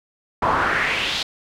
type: noise with band-pass filter sweep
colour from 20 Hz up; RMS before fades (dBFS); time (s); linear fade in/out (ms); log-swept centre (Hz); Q
brown; -21; 0.42-1.23; 5; 940 to 4100; 3
effects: none

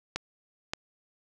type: clicks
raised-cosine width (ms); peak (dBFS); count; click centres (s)
0.2; -13; 2; 0.16 / 0.735
effects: none

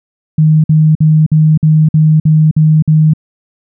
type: tone bursts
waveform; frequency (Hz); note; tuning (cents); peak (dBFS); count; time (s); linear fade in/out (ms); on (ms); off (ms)
sine; 155.56; D#3; 0; -4; 9; 0.38-3.136; 5; 260; 52
effects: none

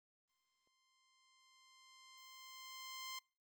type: tone with exponential growth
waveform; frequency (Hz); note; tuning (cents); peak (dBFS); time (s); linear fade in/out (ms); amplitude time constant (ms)
10% pulse; 1046.5; C6; 0; -36; 0.29-3.19; 5; 630
effects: noise-tail reverb RT60 0.4 s tail -26 dB re dry + Opus 32 kbps

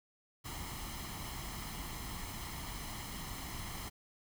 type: noise with comb filter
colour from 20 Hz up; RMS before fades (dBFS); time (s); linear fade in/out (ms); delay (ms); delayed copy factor
pink; -43; 0.44-3.9; 20; 0.97; +0.6
effects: none

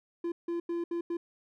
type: tone bursts at uneven times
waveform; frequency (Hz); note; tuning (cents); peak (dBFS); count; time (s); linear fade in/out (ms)
triangle; 341.7; F4; -38; -28; 5; 0.24-0.32 / 0.48-0.6 / 0.69-0.84 / 0.91-1.01 / 1.1-1.17; 5
effects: none

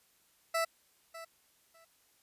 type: tone with echo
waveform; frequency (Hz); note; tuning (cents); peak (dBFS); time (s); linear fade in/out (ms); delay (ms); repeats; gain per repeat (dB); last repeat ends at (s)
20% pulse; 660; E5; +2; -24; 0.54-0.65; 10; 600; 2; -15; 1.85
effects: white hiss -69 dBFS RMS until 2.22 s + resampled to 32000 Hz

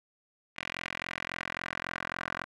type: tone with band-pass filter sweep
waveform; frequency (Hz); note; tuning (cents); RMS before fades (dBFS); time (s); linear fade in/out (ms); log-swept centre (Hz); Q
10% pulse; 43.65; F1; 0; -38; 0.56-2.45; 20; 2300 to 1500; 2.2
effects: none

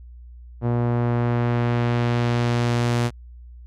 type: tone with low-pass filter sweep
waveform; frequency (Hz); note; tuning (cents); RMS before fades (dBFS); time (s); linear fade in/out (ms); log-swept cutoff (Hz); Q
sawtooth; 119.7; A#2; +46; -21; 0.61-3.11; 50; 850 to 9700; 0.72
effects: added 60 Hz sine -39 dBFS peak until 3.66 s

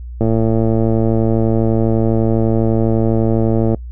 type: click train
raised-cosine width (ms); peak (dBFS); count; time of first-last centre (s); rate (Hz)
2; -3; 397; 0.21-3.746; 112
effects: noise-tail reverb RT60 0.1 s tail -24 dB re dry + added 60 Hz sine -26 dBFS peak until 3.91 s

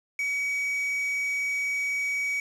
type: tone with quantisation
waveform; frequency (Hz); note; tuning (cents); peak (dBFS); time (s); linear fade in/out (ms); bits
triangle; 2266; C#7; +37; -24; 0.19-2.4; 2; 7
effects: low-pass 11000 Hz 12 dB/octave

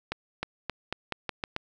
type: accelerating click train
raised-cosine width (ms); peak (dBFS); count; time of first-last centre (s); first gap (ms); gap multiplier
0.3; -14; 8; 0.12-1.564; 310; 0.86
effects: none

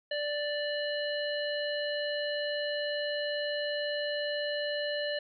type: harmonic tone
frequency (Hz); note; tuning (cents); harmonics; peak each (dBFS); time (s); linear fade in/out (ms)
587.3; D5; 0; 1 / 3 / 5 / 7; -32 / -37 / -39 / -40; 0.11-5.19; 5
effects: none

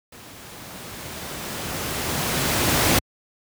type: noise with level ramp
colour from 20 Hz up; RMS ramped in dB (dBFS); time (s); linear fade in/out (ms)
pink; -43 to -17; 0.12-2.99; 5
effects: high-pass 80 Hz 12 dB/octave

